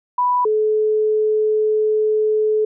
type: tone pair in turn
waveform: sine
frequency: 987.8 / 430 Hz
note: B5 / A4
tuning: 0 / -40 cents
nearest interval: octave + major second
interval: 1440 cents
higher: first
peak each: -14 dBFS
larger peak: neither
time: 0.18-0.45 / 0.45-2.65 s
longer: second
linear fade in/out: 5 ms
effects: none